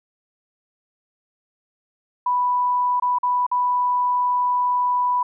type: tone with dropouts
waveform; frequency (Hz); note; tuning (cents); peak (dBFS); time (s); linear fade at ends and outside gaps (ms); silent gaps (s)
sine; 987.8; B5; 0; -17; 2.26-5.23; 5; 2.999-3.022 / 3.186-3.231 / 3.466-3.514
effects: none